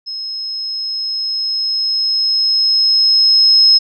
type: tone with level ramp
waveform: sine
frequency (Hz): 5160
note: E8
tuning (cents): -38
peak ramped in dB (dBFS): -22 to -5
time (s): 0.06-3.79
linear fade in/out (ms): 20
effects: none